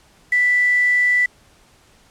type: tone with quantisation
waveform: sine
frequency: 1975.5 Hz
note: B6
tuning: in tune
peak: -13 dBFS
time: 0.32-1.26 s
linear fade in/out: 5 ms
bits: 6
effects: pink hiss -53 dBFS RMS until 2.1 s + low-pass 10000 Hz 12 dB/octave